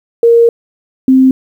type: tone pair in turn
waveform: sine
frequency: 466.2 / 261.6 Hz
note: A#4 / C4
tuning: 0 / 0 cents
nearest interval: minor seventh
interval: 1000 cents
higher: first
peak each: -3 dBFS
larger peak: neither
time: 0.23-0.49 / 1.08-1.31 s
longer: first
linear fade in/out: 2 ms
effects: 7-bit